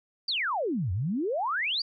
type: exponential two-way sweep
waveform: sine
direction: down then up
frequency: 4854 to 84.8 to 4854 Hz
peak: -26 dBFS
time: 0.28-1.82 s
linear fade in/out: 5 ms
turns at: 0.92 s
effects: none